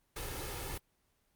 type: noise with comb filter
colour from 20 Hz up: pink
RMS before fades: -40 dBFS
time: 0.16-0.78 s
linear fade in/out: 5 ms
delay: 2.3 ms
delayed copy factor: +0.7
effects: pink hiss -75 dBFS RMS until 1.35 s + Opus 24 kbps